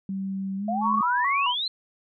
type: tone with pitch glide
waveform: sine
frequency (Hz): 193.3 to 212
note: G3 to G#3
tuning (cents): -24 to +36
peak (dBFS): -27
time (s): 0.09-1.01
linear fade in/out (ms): 2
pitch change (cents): +160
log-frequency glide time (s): 0.57-0.68
type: exponential sweep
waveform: sine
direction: up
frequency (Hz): 659.3 to 4200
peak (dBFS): -25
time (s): 0.68-1.68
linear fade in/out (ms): 5
type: tone with vibrato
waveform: sine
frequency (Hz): 1046.5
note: C6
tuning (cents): 0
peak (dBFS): -22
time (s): 0.81-1.55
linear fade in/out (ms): 50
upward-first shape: square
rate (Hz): 2.3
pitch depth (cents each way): 110
effects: none